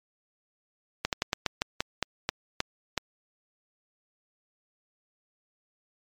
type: slowing click train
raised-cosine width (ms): 0.2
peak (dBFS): -8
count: 11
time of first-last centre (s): 1.05-2.977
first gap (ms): 78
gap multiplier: 1.19
effects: MP3 96 kbps